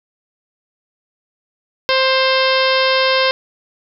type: harmonic tone with a mistuned harmonic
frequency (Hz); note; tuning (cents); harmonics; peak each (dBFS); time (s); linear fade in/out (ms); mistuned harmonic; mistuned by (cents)
525; C5; +6; 1 / 2 / 3 / 4 / 5 / 6 / 7 / 8 / 9 / 10; -16 / -19 / -21 / -22 / -23 / -24 / -24 / -25 / -26 / -26; 1.89-3.31; 0; 5; +17
effects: none